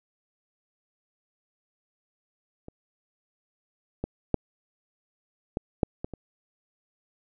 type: clicks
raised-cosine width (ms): 2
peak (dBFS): -28 / -16 / -8 / -14 / -7 / -18 / -24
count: 7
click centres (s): 2.684 / 4.04 / 4.343 / 5.571 / 5.832 / 6.045 / 6.137
effects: none